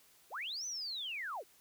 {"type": "linear two-way sweep", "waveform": "sine", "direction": "up then down", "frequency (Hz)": [310, 6130, 310], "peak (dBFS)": -38, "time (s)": [0.3, 1.44], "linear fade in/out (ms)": 50, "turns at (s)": 0.66, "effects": ["white hiss -65 dBFS RMS until 1.6 s"]}